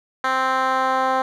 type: tone with band-pass filter sweep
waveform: 10% pulse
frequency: 261.6 Hz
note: C4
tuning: in tune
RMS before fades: -20 dBFS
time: 0.24-1.22 s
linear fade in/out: 2 ms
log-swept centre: 1400 to 820 Hz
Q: 1.2
effects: none